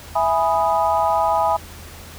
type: chord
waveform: sine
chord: E major seventh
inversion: none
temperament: equal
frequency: 659.3 / 830.6 / 987.8 / 1244.5 Hz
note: E5 / G#5 / B5 / D#6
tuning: 0 / 0 / 0 / 0 cents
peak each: -21 / -19 / -21 / -25 dBFS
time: 0.15-1.57 s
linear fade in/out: 10 ms
effects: added 81 Hz sine -40 dBFS peak until 2.18 s + pink hiss -40 dBFS RMS until 2.18 s